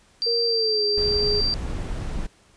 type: tone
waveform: sine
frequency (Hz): 4699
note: D8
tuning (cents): 0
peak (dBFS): -21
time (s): 0.22-1.54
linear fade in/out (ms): 0
type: tone with pitch glide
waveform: sine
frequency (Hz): 466.6 to 415.7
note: A#4 to G#4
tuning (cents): +2 to +2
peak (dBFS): -23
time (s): 0.26-1.41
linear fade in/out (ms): 10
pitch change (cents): -200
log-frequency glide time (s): 0.46-0.85
type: noise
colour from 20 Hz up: brown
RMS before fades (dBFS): -28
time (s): 0.97-2.27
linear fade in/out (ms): 10
effects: pink hiss -57 dBFS RMS until 2.56 s + resampled to 22050 Hz